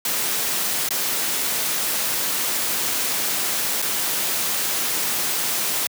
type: noise with dropouts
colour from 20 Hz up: white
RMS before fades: -23 dBFS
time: 0.05-5.87 s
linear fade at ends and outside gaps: 2 ms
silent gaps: 0.889-0.906 / 3.819-3.824 s
effects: high-pass 150 Hz 12 dB/octave